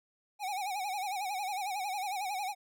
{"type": "tone with vibrato", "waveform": "square", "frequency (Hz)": 785, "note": "G5", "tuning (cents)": 2, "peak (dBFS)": -34, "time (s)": [0.39, 2.55], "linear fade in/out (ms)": 50, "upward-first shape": "sine", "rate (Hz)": 11, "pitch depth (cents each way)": 120, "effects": []}